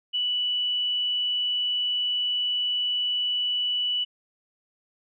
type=tone; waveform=sine; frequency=2960 Hz; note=F#7; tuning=in tune; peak=-23 dBFS; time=0.13-4.05 s; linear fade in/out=20 ms; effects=none